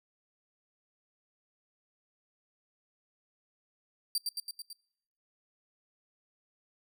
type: tone with echo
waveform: sawtooth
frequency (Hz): 4699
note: D8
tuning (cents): 0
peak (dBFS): -25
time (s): 4.15-4.18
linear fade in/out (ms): 2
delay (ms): 110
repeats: 5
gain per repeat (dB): -3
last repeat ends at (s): 4.73
effects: noise-tail reverb RT60 0.8 s tail -26 dB re dry